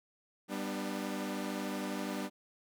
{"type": "chord", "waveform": "sawtooth", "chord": "G major", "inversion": "none", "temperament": "equal with one note detuned", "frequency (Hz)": [196, 246.9, 299.7], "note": ["G3", "B3", "D4"], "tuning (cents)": [0, 0, 35], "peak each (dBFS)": [-35, -37, -36], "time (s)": [0.48, 2.3], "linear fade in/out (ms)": 50, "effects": []}